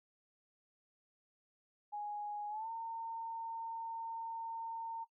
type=tone with pitch glide; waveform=sine; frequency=830.6 to 911 Hz; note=G#5 to A#5; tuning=0 to -40 cents; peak=-39 dBFS; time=1.92-5.05 s; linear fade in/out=20 ms; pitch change=+160 cents; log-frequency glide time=2.49-2.69 s; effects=noise-tail reverb RT60 0.1 s tail -19 dB re dry